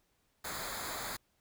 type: noise with comb filter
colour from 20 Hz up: pink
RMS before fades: -40 dBFS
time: 0.44-1.17 s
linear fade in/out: 10 ms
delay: 0.35 ms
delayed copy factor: -0.75
effects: pink hiss -75 dBFS RMS until 1.4 s